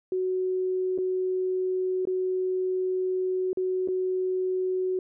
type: tone with dropouts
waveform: sine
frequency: 371.1 Hz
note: F#4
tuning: 5 cents sharp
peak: -24 dBFS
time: 0.12-4.99 s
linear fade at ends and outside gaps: 2 ms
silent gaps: 0.978-0.985 / 2.053-2.072 / 3.531-3.572 / 3.876-3.885 s
effects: none